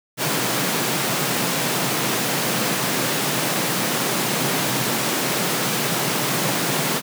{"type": "high-pass noise", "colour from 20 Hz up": "pink", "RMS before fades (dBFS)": -22, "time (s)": [0.17, 7.02], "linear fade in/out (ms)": 50, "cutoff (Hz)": 120, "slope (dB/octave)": 96, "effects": []}